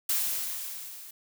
blue noise with level ramp, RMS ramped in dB -26 to -46 dBFS, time 0.09-1.11 s, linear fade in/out 5 ms, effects none

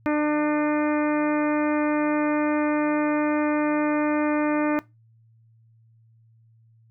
harmonic tone with a mistuned harmonic, 299.6 Hz, D4, 35 cents sharp, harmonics 1 / 2 / 3 / 4 / 5 / 6 / 7 / 8, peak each -21 / -27 / -31 / -33 / -35 / -37 / -38 / -39 dBFS, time 0.06-4.79 s, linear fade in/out 0 ms, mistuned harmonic 8, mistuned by +24 cents, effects noise-tail reverb RT60 0.2 s tail -20 dB re dry + added 113 Hz sine -54 dBFS peak until 6.9 s

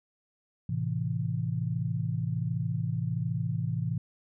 sine chord, A minor, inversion none, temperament equal with one note detuned, 110 / 131.34 / 164.81 Hz, A2 / C3 / E3, 0 / +7 / 0 cents, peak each -32 dBFS, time 0.69-3.98 s, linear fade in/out 5 ms, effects none

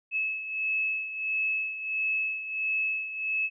sine beating tone pair, 2593 / 2594.5 Hz, E7 / E7, -29 / -28 cents, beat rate 1.5 Hz, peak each -28 / -34 dBFS, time 0.11-3.5 s, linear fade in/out 50 ms, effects none

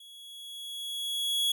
45% pulse tone with level ramp, 3348 Hz, G#7, 13 cents sharp, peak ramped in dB -49 to -24 dBFS, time 0-1.52 s, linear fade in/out 5 ms, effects none

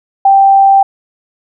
sine tone, 784 Hz, G5, in tune, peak -3 dBFS, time 0.25-0.83 s, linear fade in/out 5 ms, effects none

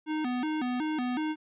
square tone with vibrato, 277.2 Hz, C#4, in tune, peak -29 dBFS, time 0.06-1.36 s, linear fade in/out 50 ms, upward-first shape square, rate 2.7 Hz, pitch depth 190 cents each way, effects resampled to 8000 Hz

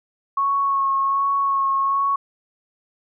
sine tone with vibrato, 1100 Hz, C#6, 14 cents flat, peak -17 dBFS, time 0.37-2.16 s, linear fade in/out 5 ms, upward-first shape sine, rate 1.3 Hz, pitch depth 18 cents each way, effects none

